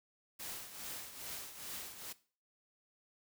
white noise with tremolo, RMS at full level -43 dBFS, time 0.39-2.13 s, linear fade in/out 10 ms, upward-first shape triangle, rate 2.4 Hz, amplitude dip 70%, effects noise-tail reverb RT60 0.4 s tail -18 dB re dry

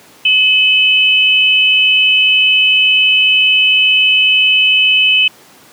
sine tone pair together, 2575 / 3017 Hz, E7 / F#7, -41 / +33 cents, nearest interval minor third, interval 274 cents, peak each -10 dBFS, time 0.25-5.28 s, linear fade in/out 5 ms, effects pink hiss -42 dBFS RMS until 5.72 s + high-pass 200 Hz 12 dB/octave

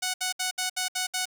5% pulse tone bursts, 739 Hz, F#5, 2 cents flat, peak -15 dBFS, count 7, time 0.02-1.256 s, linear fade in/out 10 ms, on 120 ms, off 66 ms, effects none

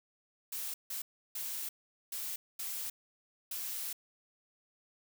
blue noise bursts at uneven times, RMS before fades -39 dBFS, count 6, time 0.52-0.74 / 0.9-1.02 / 1.35-1.69 / 2.12-2.36 / 2.59-2.9 / 3.51-3.93 s, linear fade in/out 5 ms, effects none

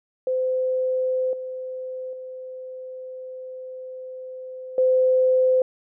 sine tone with level steps, 514 Hz, C5, 31 cents flat, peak -20 / -29 / -33 / -15 dBFS, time 0.27-5.62 s, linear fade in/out 2 ms, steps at 1.33 / 2.13 / 4.78 s, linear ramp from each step 2 ms, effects none

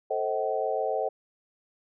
sine chord, A diminished seventh, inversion none, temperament just, 440 / 528 / 633.6 / 760.3 Hz, A4 / C5 / Eb5 / Gb5, 0 / +16 / +31 / +47 cents, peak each -31 dBFS, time 0.1-1.09 s, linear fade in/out 10 ms, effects none

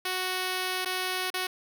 5% pulse tone with dropouts, 370 Hz, F#4, in tune, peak -17 dBFS, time 0.05-1.47 s, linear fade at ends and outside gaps 5 ms, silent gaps 0.849-0.857 / 1.303-1.34 s, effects none

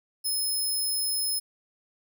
10% pulse tone, 5170 Hz, E8, 34 cents flat, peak -20 dBFS, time 0.24-1.4 s, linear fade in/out 20 ms, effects none

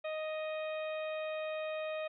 harmonic tone with a mistuned harmonic, 623 Hz, D#5, 2 cents sharp, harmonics 1 / 2 / 3 / 4 / 5 / 6, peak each -36 / -47 / -50 / -46 / -56 / -54 dBFS, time 0.04-2.08 s, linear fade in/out 10 ms, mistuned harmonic 5, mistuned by +22 cents, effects none

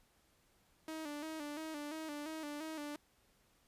sawtooth tone with vibrato, 304.9 Hz, D#4, 35 cents flat, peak -38 dBFS, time 0.88-2.96 s, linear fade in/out 2 ms, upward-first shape square, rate 2.9 Hz, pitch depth 67 cents each way, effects pink hiss -72 dBFS RMS until 3.67 s + resampled to 32000 Hz

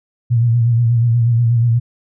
sine tone with vibrato, 117.6 Hz, A#2, 16 cents sharp, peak -10 dBFS, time 0.3-1.8 s, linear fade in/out 20 ms, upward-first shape sine, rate 8.3 Hz, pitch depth 53 cents each way, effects none

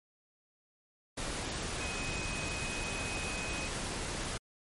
sine tone in noise, 2519 Hz, D#7, 21 cents sharp, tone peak -40 dBFS, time 1.8-3.68 s, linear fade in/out 10 ms, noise pink, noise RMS -37 dBFS, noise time 1.17-4.38 s, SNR -6 dB, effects MP3 48 kbps

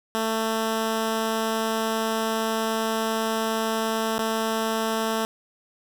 10% pulse tone with dropouts, 222.6 Hz, A3, 20 cents sharp, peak -15 dBFS, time 0.15-5.25 s, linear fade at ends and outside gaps 0 ms, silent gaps 4.181-4.19 s, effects 9-bit

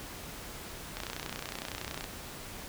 click train, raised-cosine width 0.2 ms, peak -19 dBFS, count 34, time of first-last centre 0.97-2.041 s, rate 30.8 Hz, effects pink hiss -44 dBFS RMS until 2.68 s

